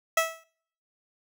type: tone with exponential decay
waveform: 15% pulse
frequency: 652 Hz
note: E5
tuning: 19 cents flat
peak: -12 dBFS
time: 0.17-0.44 s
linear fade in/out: 5 ms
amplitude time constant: 57 ms
effects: noise-tail reverb RT60 0.6 s tail -25 dB re dry